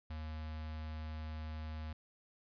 square tone with notch filter, 77.78 Hz, D#2, in tune, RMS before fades -43 dBFS, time 0.1-1.93 s, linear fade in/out 5 ms, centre 370 Hz, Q 1.4, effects resampled to 11025 Hz + 13-bit

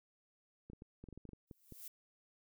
clicks, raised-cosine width 3 ms, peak -38 dBFS, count 12, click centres 0.7 / 0.733 / 0.821 / 1.04 / 1.087 / 1.127 / 1.176 / 1.253 / 1.291 / 1.333 / 1.512 / 1.723 s
violet noise with exponential growth, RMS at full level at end -46 dBFS, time 1.47-1.88 s, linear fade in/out 5 ms, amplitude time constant 89 ms
effects none

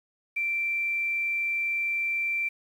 sine tone with quantisation, 2349 Hz, D7, in tune, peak -25 dBFS, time 0.36-2.49 s, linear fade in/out 10 ms, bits 9, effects none

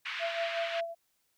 white band-pass noise, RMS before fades -38 dBFS, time 0.05-0.81 s, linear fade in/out 10 ms, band 1300 to 3000 Hz, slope 24 dB/octave
sine tone with tremolo, 672 Hz, E5, 33 cents sharp, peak -29 dBFS, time 0.19-0.95 s, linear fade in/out 50 ms, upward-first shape sine, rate 5.4 Hz, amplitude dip 65%
effects white hiss -75 dBFS RMS until 1.37 s

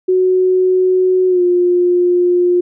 sine tone with pitch glide, 370 to 355.1 Hz, F#4 to F4, 0 to +29 cents, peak -9 dBFS, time 0.08-2.61 s, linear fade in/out 10 ms, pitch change -71 cents, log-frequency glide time 1.28-1.42 s, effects none

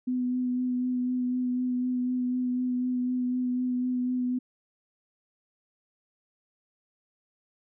sine tone with vibrato, 250.3 Hz, B3, 23 cents sharp, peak -25 dBFS, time 0.07-4.39 s, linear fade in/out 10 ms, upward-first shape sine, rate 4 Hz, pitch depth 15 cents each way, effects none

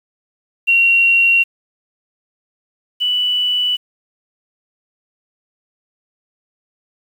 sine tone pair in turn, 2746 / 2967 Hz, F7 / F#7, -30 / +4 cents, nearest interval minor second, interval 134 cents, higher second, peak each -9 / -14 dBFS, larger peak first, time 0.67-1.44 / 3-3.77 s, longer neither, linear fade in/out 20 ms, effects 7-bit

